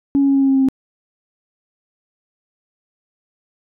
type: tone with pitch steps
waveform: sine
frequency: 278.9 / 277 / 275.1 / 273.2 / 271.3 / 269.4 / 267.5 / 265.7 Hz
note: C#4 / C#4 / C#4 / C#4 / C#4 / C#4 / C4 / C4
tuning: +11 / -1 / -13 / -25 / -37 / -49 / +38 / +27 cents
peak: -10 dBFS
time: 0.15-0.686 s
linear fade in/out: 0 ms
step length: 67 ms
effects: tanh soft clip ceiling -7 dBFS